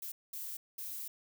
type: noise bursts at uneven times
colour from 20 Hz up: violet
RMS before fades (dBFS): -42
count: 3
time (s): 0.02-0.12 / 0.33-0.57 / 0.78-1.08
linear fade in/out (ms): 5
effects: none